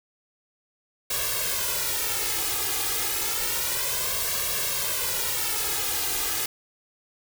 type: noise with flanger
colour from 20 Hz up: white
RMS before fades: -27 dBFS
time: 1.1-6.46 s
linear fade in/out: 5 ms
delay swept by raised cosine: 1.8 to 2.45 ms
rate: 0.3 Hz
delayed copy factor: +0.95
effects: none